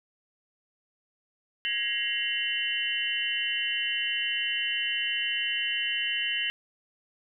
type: tone cluster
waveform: sine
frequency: 1660 / 1899 / 2112 / 2766 / 3020 Hz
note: G#6 / A#6 / C7 / F7 / F#7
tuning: -1 / +32 / +16 / -17 / +35 cents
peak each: -37 / -35 / -37 / -31 / -30 dBFS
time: 1.65-6.5 s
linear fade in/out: 0 ms
effects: none